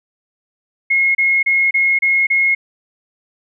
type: tone bursts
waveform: sine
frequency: 2160 Hz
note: C#7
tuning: 45 cents flat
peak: -11 dBFS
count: 6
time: 0.9-2.55 s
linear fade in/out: 10 ms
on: 250 ms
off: 30 ms
effects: none